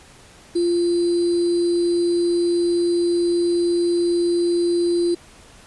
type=tone with sample-and-hold; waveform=sine; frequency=345.6 Hz; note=F4; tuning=18 cents flat; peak=-16 dBFS; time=0.55-5.15 s; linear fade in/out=10 ms; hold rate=4410 Hz; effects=pink hiss -47 dBFS RMS until 5.66 s + resampled to 24000 Hz